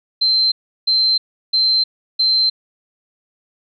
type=tone bursts; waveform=sine; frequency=4112 Hz; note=C8; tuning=31 cents flat; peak=-12 dBFS; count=4; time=0.21-2.5 s; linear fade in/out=10 ms; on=310 ms; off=350 ms; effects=none